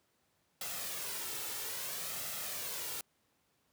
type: noise with flanger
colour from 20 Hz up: white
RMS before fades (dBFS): -40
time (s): 0.61-3.01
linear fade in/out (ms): 2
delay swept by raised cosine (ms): 1.5 to 2.27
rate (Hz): 0.6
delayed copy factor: +0.5
effects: pink hiss -75 dBFS RMS until 3.72 s + high-pass 100 Hz 12 dB/octave